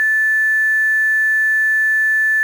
sine tone with quantisation, 1750 Hz, A6, 10 cents flat, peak -12 dBFS, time 0-2.43 s, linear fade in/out 0 ms, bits 6, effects none

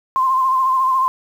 sine tone with vibrato, 1046.5 Hz, C6, in tune, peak -13 dBFS, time 0.16-1.08 s, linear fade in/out 0 ms, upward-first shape sine, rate 14 Hz, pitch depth 39 cents each way, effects 7-bit

